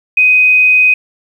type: tone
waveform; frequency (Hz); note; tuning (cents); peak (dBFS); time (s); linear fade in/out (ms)
sine; 2506; D#7; +12; -5; 0.17-0.94; 5
effects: 7-bit